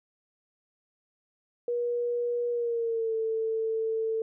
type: tone with pitch glide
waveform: sine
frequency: 480.2 to 445.5 Hz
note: B4 to A4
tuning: -49 to +22 cents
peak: -26 dBFS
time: 1.68-4.22 s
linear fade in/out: 2 ms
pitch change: -129 cents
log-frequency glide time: 2.5-3.14 s
effects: none